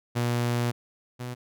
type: tone pair in turn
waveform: sawtooth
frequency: 120 / 123.66 Hz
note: B2 / B2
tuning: -49 / +3 cents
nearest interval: minor second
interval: 52 cents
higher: second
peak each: -20 / -29 dBFS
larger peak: first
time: 0.15-0.72 / 1.19-1.35 s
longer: first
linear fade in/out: 20 ms
effects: none